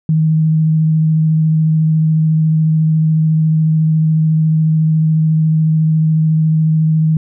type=tone with vibrato; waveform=sine; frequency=157.8 Hz; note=D#3; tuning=25 cents sharp; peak=-9 dBFS; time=0.09-7.17 s; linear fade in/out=2 ms; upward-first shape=sine; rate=14 Hz; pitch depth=13 cents each way; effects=none